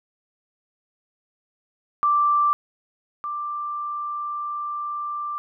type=tone pair in turn; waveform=sine; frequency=1174.7 / 1180.5 Hz; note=D6 / D6; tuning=0 / +9 cents; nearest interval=unison; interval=9 cents; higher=second; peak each=-16 / -26 dBFS; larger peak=first; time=2.03-2.53 / 3.24-5.38 s; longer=second; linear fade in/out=0 ms; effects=none